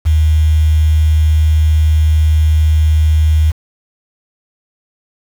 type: tone with quantisation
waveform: sine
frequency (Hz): 77.78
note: D#2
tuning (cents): 0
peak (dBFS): -7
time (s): 0.05-3.52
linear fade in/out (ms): 20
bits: 5
effects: none